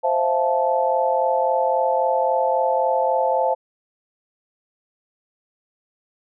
sine chord, F major seventh, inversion second, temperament just, 523.8 / 654.8 / 698.5 / 873.1 Hz, C5 / E5 / F5 / A5, +2 / -12 / 0 / -14 cents, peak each -21 / -24 / -25 / -21 dBFS, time 0.03-3.55 s, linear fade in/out 20 ms, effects none

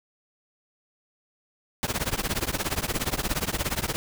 pink noise with tremolo, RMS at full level -24 dBFS, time 1.83-3.96 s, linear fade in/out 0 ms, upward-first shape triangle, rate 17 Hz, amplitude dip 100%, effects none

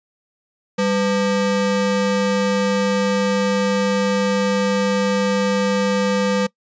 square ring-modulated tone, 350 Hz, F4, 4 cents sharp, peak -14 dBFS, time 0.78-6.47 s, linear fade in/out 10 ms, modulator 153 Hz, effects noise-tail reverb RT60 0.1 s tail -23 dB re dry + resampled to 16000 Hz

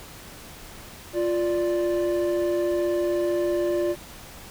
triangle tone pair together, 349.2 / 587.3 Hz, F4 / D5, 0 / 0 cents, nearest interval major sixth, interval 900 cents, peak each -21 / -24 dBFS, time 1.13-3.96 s, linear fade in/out 50 ms, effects pink hiss -43 dBFS RMS until 4.5 s

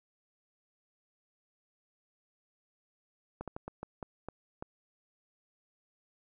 slowing click train, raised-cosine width 1 ms, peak -25 dBFS, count 8, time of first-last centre 3.41-4.625 s, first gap 67 ms, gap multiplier 1.31, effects none

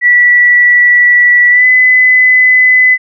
sine tone with pitch glide, 1952 to 2012 Hz, B6 to B6, -21 to +32 cents, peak -3 dBFS, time 0.01-2.98 s, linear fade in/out 50 ms, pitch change +53 cents, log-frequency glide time 1.5-1.66 s, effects none

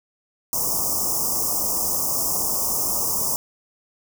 white band-stop noise, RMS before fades -23 dBFS, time 0.53-3.36 s, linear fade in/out 0 ms, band 1200 to 5100 Hz, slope 96 dB/octave, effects none

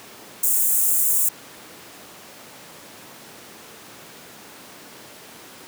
white high-pass noise, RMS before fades -19 dBFS, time 0.43-1.29 s, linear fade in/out 5 ms, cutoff 7100 Hz, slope 48 dB/octave, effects pink hiss -42 dBFS RMS until 5.67 s + high-pass 200 Hz 12 dB/octave

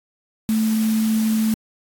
sine tone in noise, 220 Hz, A3, in tune, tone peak -16 dBFS, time 0.49-1.54 s, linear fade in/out 0 ms, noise white, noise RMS -33 dBFS, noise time 0.49-1.54 s, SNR +14 dB, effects AAC 64 kbps

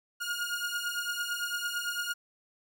sawtooth beating tone pair, 1425 / 1433.9 Hz, F6 / F6, +34 / +45 cents, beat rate 8.9 Hz, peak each -31 dBFS, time 0.2-2.14 s, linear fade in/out 20 ms, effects none

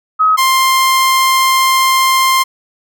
sine / sawtooth tone pair in turn, 1271 / 1052.5 Hz, D#6 / C6, +36 / +10 cents, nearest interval minor third, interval 326 cents, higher first, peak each -7 / -5 dBFS, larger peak second, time 0.19-0.37 / 0.37-2.44 s, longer second, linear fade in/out 20 ms, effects none

